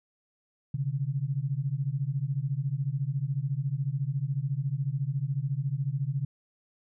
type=beating tone pair; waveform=sine; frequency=130.81 / 144.81 Hz; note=C3 / D3; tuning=0 / -24 cents; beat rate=14 Hz; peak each=-30 dBFS; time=0.74-6.25 s; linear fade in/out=5 ms; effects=none